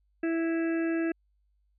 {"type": "harmonic tone", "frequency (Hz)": 329.6, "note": "E4", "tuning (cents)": 0, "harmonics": [1, 2, 4, 5, 6, 7, 8], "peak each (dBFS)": [-26, -38, -47, -39, -46, -52, -45], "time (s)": [0.23, 1.12], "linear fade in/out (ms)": 5, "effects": ["added 50 Hz sine -67 dBFS peak until 1.78 s"]}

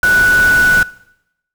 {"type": "tone in noise", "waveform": "sine", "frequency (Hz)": 1480, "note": "F#6", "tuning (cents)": 0, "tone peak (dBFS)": -8, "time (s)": [0.03, 0.83], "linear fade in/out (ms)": 2, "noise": "pink", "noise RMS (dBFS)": -22, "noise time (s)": [0.03, 0.83], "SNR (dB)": 11, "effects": ["noise-tail reverb RT60 0.8 s tail -20 dB re dry"]}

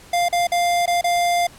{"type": "tone with dropouts", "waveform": "square", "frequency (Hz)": 698.5, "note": "F5", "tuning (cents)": 0, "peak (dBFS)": -17, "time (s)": [0.13, 1.47], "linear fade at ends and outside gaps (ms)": 5, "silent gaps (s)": [[0.286, 0.326], [0.471, 0.518], [0.859, 0.876], [1.012, 1.041]], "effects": ["pink hiss -45 dBFS RMS until 1.58 s", "low-pass 12000 Hz 12 dB/octave"]}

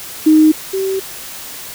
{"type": "tone pair in turn", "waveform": "sine", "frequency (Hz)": [311.1, 384.5], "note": ["D#4", "G4"], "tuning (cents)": [0, -33], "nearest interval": "major third", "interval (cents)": 367, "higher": "second", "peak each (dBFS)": [-5, -15], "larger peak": "first", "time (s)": [[0.26, 0.52], [0.73, 1]], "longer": "second", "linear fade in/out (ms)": 10, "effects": ["white hiss -30 dBFS RMS until 1.74 s"]}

